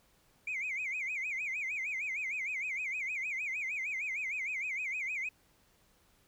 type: tone with vibrato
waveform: sine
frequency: 2281 Hz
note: C#7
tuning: 49 cents sharp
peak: -32 dBFS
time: 0.47-5.29 s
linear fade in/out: 5 ms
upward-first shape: sine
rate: 6.5 Hz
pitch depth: 190 cents each way
effects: tanh soft clip ceiling -31 dBFS + pink hiss -68 dBFS RMS until 6.27 s